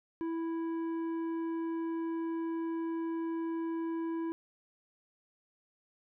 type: tone with tanh clipping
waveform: sine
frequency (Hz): 329.6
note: E4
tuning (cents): 0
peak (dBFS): -34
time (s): 0.21-4.32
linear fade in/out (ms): 0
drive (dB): 9
effects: none